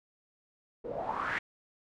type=noise with low-pass filter sweep; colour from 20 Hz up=white; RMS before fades=-35 dBFS; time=0.84-1.39 s; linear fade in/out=10 ms; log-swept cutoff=430 to 2000 Hz; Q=6.4; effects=none